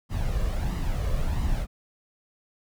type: noise with flanger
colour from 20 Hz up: brown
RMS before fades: -26 dBFS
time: 0.09-1.67 s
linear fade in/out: 50 ms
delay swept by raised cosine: 1 to 1.78 ms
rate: 1.5 Hz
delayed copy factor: +0.55
effects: none